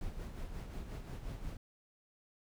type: noise with tremolo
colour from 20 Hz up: brown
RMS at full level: -41 dBFS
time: 0.01-1.57 s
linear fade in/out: 2 ms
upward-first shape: sine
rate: 5.6 Hz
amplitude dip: 50%
effects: none